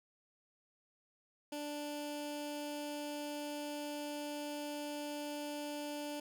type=tone with notch filter; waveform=15% pulse; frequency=293.7 Hz; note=D4; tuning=in tune; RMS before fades=-42 dBFS; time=1.52-6.2 s; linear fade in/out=5 ms; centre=1200 Hz; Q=1.6; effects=none